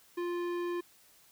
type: tone with tanh clipping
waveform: sine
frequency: 349.2 Hz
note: F4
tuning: in tune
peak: -34 dBFS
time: 0.17-0.81 s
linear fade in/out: 10 ms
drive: 16 dB
effects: white hiss -62 dBFS RMS until 1.31 s

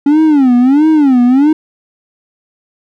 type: tone with vibrato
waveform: triangle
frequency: 277.2 Hz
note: C#4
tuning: in tune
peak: -3 dBFS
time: 0.06-1.53 s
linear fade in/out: 5 ms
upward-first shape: sine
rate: 1.5 Hz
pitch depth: 230 cents each way
effects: none

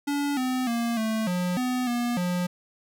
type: tone with pitch steps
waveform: square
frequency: 286 / 255.6 / 233.9 / 220.4 / 179.2 / 251.6 / 240.2 / 178.3 Hz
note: D4 / C4 / A#3 / A3 / F3 / B3 / B3 / F3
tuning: -46 / -40 / +6 / +3 / +45 / +32 / -48 / +36 cents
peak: -25 dBFS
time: 0.07-2.47 s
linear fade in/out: 10 ms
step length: 300 ms
effects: none

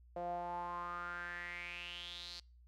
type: tone with band-pass filter sweep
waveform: sawtooth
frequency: 174.6 Hz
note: F3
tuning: in tune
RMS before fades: -44 dBFS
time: 0.16-2.4 s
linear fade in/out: 5 ms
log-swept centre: 610 to 4500 Hz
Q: 6.5
effects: noise-tail reverb RT60 0.4 s tail -26 dB re dry + added 60 Hz sine -59 dBFS peak until 2.67 s

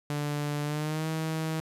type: tone with pitch glide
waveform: sawtooth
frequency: 146.83 to 159.2 Hz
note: D3 to D#3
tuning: 0 to +40 cents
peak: -25 dBFS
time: 0.1-1.6 s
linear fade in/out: 0 ms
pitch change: +140 cents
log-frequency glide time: 0.63-1.08 s
effects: resampled to 32000 Hz + 10-bit

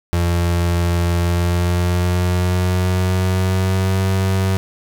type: tone with pitch glide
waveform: 35% pulse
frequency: 86.3 to 95.2 Hz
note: F2 to F#2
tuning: -20 to +50 cents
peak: -13 dBFS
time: 0.13-4.57 s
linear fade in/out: 0 ms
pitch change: +170 cents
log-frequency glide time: 1.16-4.02 s
effects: none

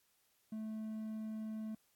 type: tone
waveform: triangle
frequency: 218.1 Hz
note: A3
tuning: 15 cents flat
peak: -38 dBFS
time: 0.52-1.75 s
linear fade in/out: 5 ms
effects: white hiss -75 dBFS RMS until 1.95 s + AAC 64 kbps

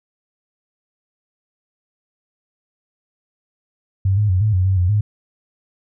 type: tone with pitch steps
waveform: sine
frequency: 96.5 / 105 / 91.8 / 107.7 / 91.9 / 95.5 / 89.2 / 104.8 Hz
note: G2 / G#2 / F#2 / A2 / F#2 / G2 / F2 / G#2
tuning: -27 / +19 / -13 / -37 / -11 / -45 / +37 / +16 cents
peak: -13 dBFS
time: 4.05-5.01 s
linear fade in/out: 5 ms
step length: 120 ms
effects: none

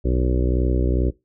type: harmonic tone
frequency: 62.3 Hz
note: B1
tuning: 16 cents sharp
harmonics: 1 / 2 / 3 / 4 / 5 / 6 / 7 / 8 / 9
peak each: -19 / -26 / -34 / -29 / -28 / -27 / -33 / -34 / -35 dBFS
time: 0.04-1.11 s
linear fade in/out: 20 ms
effects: noise-tail reverb RT60 0.2 s tail -20 dB re dry

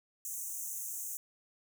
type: high-pass noise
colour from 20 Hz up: pink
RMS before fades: -40 dBFS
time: 0.25-1.17 s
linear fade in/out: 0 ms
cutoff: 6100 Hz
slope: 96 dB/octave
effects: none

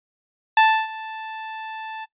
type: tone with ADSR envelope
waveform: sawtooth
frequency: 880 Hz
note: A5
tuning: in tune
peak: -7 dBFS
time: 0.57-2.06 s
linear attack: 3 ms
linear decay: 300 ms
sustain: -20 dB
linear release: 26 ms
effects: noise-tail reverb RT60 0.1 s tail -19 dB re dry + resampled to 8000 Hz

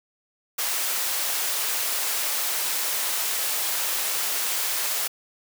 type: high-pass noise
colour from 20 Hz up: white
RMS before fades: -26 dBFS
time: 0.58-5.08 s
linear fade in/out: 10 ms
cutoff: 510 Hz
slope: 12 dB/octave
effects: none

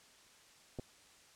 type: clicks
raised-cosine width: 2 ms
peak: -29 dBFS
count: 2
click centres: 0.788 / 0.796 s
effects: white hiss -62 dBFS RMS until 1.35 s + low-pass 8000 Hz 12 dB/octave

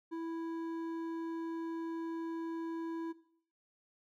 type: tone with hard clipping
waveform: triangle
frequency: 329.6 Hz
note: E4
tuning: in tune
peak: -39 dBFS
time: 0.11-3.13 s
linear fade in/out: 20 ms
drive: 12 dB
effects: noise-tail reverb RT60 0.6 s tail -17 dB re dry

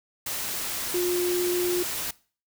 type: tone in noise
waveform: sine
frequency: 355.5 Hz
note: F4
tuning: 31 cents sharp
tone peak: -23 dBFS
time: 0.94-1.83 s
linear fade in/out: 5 ms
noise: white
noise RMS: -31 dBFS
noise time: 0.26-2.11 s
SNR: +5 dB
effects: noise-tail reverb RT60 0.4 s tail -21 dB re dry

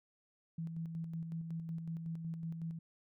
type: tone with tremolo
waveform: sine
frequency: 164.4 Hz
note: E3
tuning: 4 cents flat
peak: -37 dBFS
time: 0.58-2.79 s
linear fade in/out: 5 ms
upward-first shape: square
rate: 5.4 Hz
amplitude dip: 40%
effects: none

